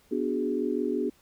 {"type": "chord", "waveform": "sine", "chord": "G# half-diminished seventh", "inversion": "first", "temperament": "equal", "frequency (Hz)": [246.9, 293.7, 370, 415.3], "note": ["B3", "D4", "F#4", "G#4"], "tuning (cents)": [0, 0, 0, 0], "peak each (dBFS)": -31, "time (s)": [0.11, 1.1], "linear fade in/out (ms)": 10, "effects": ["pink hiss -62 dBFS RMS until 1.21 s"]}